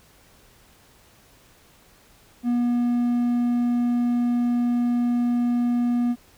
triangle tone, 241.2 Hz, B3, 41 cents flat, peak -17 dBFS, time 2.43-6.16 s, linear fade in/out 50 ms, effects pink hiss -55 dBFS RMS until 6.37 s

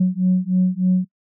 sine beating tone pair, 182.2 / 185.5 Hz, F#3 / F#3, -26 / +5 cents, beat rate 3.3 Hz, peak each -17 dBFS, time 0-1.05 s, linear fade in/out 10 ms, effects noise-tail reverb RT60 0.1 s tail -25 dB re dry + tanh soft clip ceiling -9 dBFS

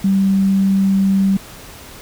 sine tone, 194.2 Hz, G3, 16 cents flat, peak -11 dBFS, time 0.04-1.37 s, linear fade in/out 5 ms, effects pink hiss -37 dBFS RMS until 2.01 s

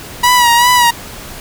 sawtooth tone with vibrato, 966 Hz, B5, 39 cents flat, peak -3 dBFS, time 0.23-0.91 s, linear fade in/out 10 ms, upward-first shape sine, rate 2.6 Hz, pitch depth 50 cents each way, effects pink hiss -30 dBFS RMS until 1.4 s

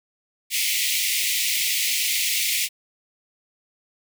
pink high-pass noise, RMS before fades -23 dBFS, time 0.5-2.69 s, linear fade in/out 50 ms, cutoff 2000 Hz, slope 96 dB/octave, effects none

